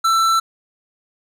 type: tone with tanh clipping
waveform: sine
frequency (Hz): 1334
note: E6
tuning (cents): +20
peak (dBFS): -15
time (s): 0.04-0.4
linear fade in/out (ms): 10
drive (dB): 16
effects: none